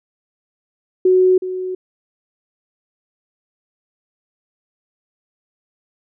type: tone with echo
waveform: sine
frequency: 370 Hz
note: F#4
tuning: in tune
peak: -9 dBFS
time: 1.05-1.38 s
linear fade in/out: 5 ms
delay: 370 ms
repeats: 1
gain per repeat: -12 dB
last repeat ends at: 1.75 s
effects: none